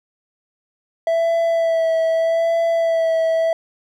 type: tone with vibrato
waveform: triangle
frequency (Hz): 659.3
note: E5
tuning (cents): 0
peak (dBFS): -13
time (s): 1.07-3.53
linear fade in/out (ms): 2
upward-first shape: sine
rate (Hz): 0.81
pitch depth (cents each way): 22
effects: none